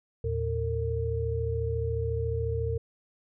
sine tone cluster, 79 / 113.1 / 456.2 Hz, D#2 / A2 / A#4, +27 / +48 / -37 cents, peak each -31 dBFS, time 0.24-2.78 s, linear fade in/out 5 ms, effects none

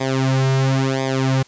sawtooth tone with flanger, 133.1 Hz, C3, 30 cents sharp, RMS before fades -18 dBFS, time 0-1.43 s, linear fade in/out 10 ms, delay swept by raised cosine 0.7 to 3.6 ms, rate 0.97 Hz, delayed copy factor -1, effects white hiss -50 dBFS RMS until 1.47 s + resampled to 16000 Hz

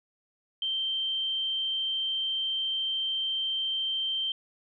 sine tone, 3133 Hz, G7, 2 cents flat, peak -27 dBFS, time 0.62-4.32 s, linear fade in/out 2 ms, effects none

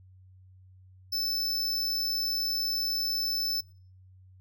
square tone, 5274 Hz, E8, in tune, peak -28 dBFS, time 1.12-3.61 s, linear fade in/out 10 ms, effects noise-tail reverb RT60 0.5 s tail -24 dB re dry + added 93 Hz sine -52 dBFS peak until 4.4 s

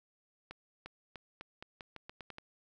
accelerating click train, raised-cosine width 0.3 ms, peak -29 dBFS, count 11, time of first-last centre 0.51-2.384 s, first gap 350 ms, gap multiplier 0.85, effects none

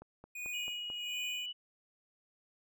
click train, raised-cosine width 1 ms, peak -36 dBFS, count 5, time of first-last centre 0.02-0.901 s, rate 4.54 Hz
square tone with tremolo, 2468 Hz, D#7, 15 cents flat, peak -38 dBFS, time 0.35-1.46 s, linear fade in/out 5 ms, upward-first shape sine, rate 1.4 Hz, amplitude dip 90%
sine tone with pitch glide, 2900 to 2954 Hz, F#7 to F#7, -35 to -3 cents, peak -38 dBFS, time 0.53-1.53 s, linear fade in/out 20 ms, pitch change +32 cents, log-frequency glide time 1.05-1.16 s
effects none

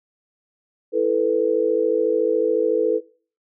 sine chord, E suspended fourth, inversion none, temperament equal, 329.6 / 440 / 493.9 Hz, E4 / A4 / B4, 0 / 0 / 0 cents, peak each -25 / -19 / -20 dBFS, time 0.92-3.01 s, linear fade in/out 50 ms, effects noise-tail reverb RT60 0.4 s tail -20 dB re dry

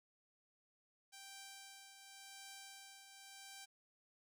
5% pulse tone with tremolo, 784 Hz, G5, in tune, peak -40 dBFS, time 1.12-3.66 s, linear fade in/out 20 ms, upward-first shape triangle, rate 0.9 Hz, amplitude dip 55%, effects none

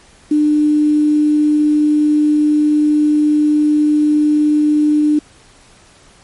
sine tone with quantisation, 300 Hz, D4, 37 cents sharp, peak -9 dBFS, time 0.31-5.19 s, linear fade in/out 5 ms, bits 6, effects pink hiss -46 dBFS RMS until 6.23 s + MP3 48 kbps

